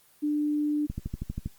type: tone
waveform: sine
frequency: 297.2 Hz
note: D4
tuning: 21 cents sharp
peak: -24 dBFS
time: 0.22-0.87 s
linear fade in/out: 20 ms
type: click train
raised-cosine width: 5 ms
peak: -19 dBFS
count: 8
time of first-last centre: 0.9-1.46 s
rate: 12.5 Hz
effects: white hiss -60 dBFS RMS until 1.58 s + Opus 24 kbps